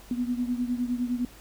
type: beating tone pair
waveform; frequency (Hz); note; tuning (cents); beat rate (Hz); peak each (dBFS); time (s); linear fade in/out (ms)
sine; 242.7 / 252.5; B3 / B3; -30 / +39; 9.8; -27 / -31; 0.11-1.25; 2
effects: added 50 Hz sine -50 dBFS peak until 1.4 s + pink hiss -51 dBFS RMS until 1.4 s